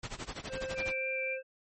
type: noise with tremolo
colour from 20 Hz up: pink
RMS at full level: -38 dBFS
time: 0.03-0.93 s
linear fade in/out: 5 ms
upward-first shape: sine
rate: 12 Hz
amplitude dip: 90%
type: harmonic tone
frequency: 525 Hz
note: C5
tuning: 6 cents sharp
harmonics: 1 / 3 / 5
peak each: -36 / -46 / -50 dBFS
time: 0.48-1.43 s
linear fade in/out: 50 ms
type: tone with vibrato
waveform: sine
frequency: 2360 Hz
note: D7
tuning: 8 cents sharp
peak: -33 dBFS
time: 0.75-1.38 s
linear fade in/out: 50 ms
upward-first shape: sine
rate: 3.7 Hz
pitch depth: 9 cents each way
effects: MP3 32 kbps